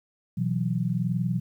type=chord; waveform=sine; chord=B suspended fourth; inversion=none; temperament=equal; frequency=123.47 / 164.81 / 185 Hz; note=B2 / E3 / F#3; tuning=0 / 0 / 0 cents; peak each=-28 dBFS; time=0.37-1.4 s; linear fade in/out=10 ms; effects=10-bit